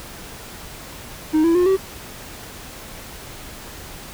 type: tone with pitch steps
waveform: triangle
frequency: 311.1 / 333.4 / 357.4 / 383 Hz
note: D#4 / E4 / F4 / G4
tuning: 0 / +20 / +40 / -40 cents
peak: -11 dBFS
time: 1.33-1.77 s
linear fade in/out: 20 ms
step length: 110 ms
effects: pink hiss -37 dBFS RMS until 4.13 s